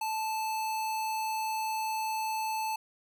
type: tone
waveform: square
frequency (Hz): 875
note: A5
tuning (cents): -10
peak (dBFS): -31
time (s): 0.01-2.76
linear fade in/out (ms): 5
effects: none